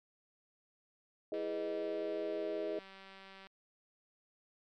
sine chord, E major seventh, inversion none, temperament equal, 329.6 / 415.3 / 493.9 / 622.3 Hz, E4 / G#4 / B4 / D#5, 0 / 0 / 0 / 0 cents, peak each -42 / -39 / -45 / -39 dBFS, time 1.32-2.79 s, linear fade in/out 2 ms
click train, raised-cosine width 0.3 ms, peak -38 dBFS, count 412, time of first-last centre 1.34-3.47 s, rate 193 Hz
effects MP3 96 kbps

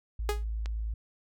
sine tone, 54.6 Hz, A1, 13 cents flat, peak -30 dBFS, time 0.19-0.94 s, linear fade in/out 5 ms
sawtooth tone with exponential decay, 415.3 Hz, G#4, in tune, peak -21 dBFS, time 0.29-0.44 s, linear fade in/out 1 ms, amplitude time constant 31 ms
click, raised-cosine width 0.2 ms, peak -23 dBFS, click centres 0.659 s
effects none

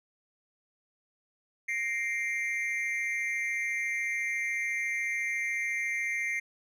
triangle tone with amplitude modulation, 2102 Hz, C7, 7 cents sharp, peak -23 dBFS, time 1.68-6.4 s, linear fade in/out 10 ms, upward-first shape sine, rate 234 Hz, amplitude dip 100%, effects none

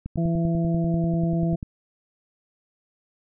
click train, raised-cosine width 5 ms, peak -19 dBFS, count 17, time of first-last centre 0.06-1.629 s, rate 10.2 Hz
harmonic tone, 167.2 Hz, E3, 25 cents sharp, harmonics 1 / 2 / 3 / 4, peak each -21 / -29 / -39 / -32 dBFS, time 0.17-1.56 s, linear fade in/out 10 ms
effects none

